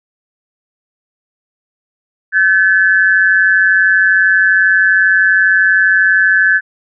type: tone pair together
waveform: sine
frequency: 1530 / 1717.4 Hz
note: G6 / A6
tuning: -42 / -42 cents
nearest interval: major second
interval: 200 cents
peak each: -10 dBFS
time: 2.32-6.61 s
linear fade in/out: 50 ms
effects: none

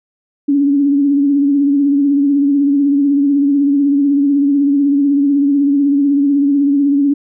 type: tone with vibrato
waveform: sine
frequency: 282.4 Hz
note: C#4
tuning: 32 cents sharp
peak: -9 dBFS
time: 0.48-7.14 s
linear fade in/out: 10 ms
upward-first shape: sine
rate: 16 Hz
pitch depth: 45 cents each way
effects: none

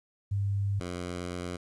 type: tone pair in turn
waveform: sine / 10% pulse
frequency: 99.9 / 88.67 Hz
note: G2 / F2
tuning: +33 / +27 cents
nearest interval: major second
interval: 206 cents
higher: first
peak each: -26 dBFS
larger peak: neither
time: 0.31-0.8 / 0.8-1.57 s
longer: second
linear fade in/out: 10 ms
effects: resampled to 24000 Hz + 11-bit

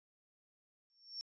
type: tone with exponential growth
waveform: sine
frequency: 5460 Hz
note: F8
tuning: 40 cents flat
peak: -38 dBFS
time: 0.9-1.21 s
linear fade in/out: 0 ms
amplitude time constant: 67 ms
effects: resampled to 16000 Hz

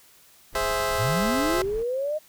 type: noise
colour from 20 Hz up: brown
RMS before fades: -38 dBFS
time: 0.52-1.84 s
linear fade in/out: 20 ms
type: chord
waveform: 20% pulse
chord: Ab augmented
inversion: none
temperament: equal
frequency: 415.3 / 523.3 / 659.3 Hz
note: Ab4 / C5 / E5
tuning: 0 / 0 / 0 cents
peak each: -25 / -23 / -22 dBFS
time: 0.55-1.62 s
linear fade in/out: 2 ms
type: linear sweep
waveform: sine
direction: up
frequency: 93 to 626 Hz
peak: -24 dBFS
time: 0.98-2.19 s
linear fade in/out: 20 ms
effects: white hiss -55 dBFS RMS until 2.28 s

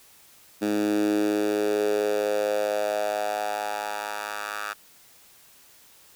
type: tone with high-pass filter sweep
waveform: 10% pulse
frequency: 104.4 Hz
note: G#2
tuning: 10 cents sharp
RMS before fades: -26 dBFS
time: 0.61-4.74 s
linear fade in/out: 20 ms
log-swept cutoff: 260 to 1200 Hz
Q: 4.2
effects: white hiss -54 dBFS RMS until 6.15 s

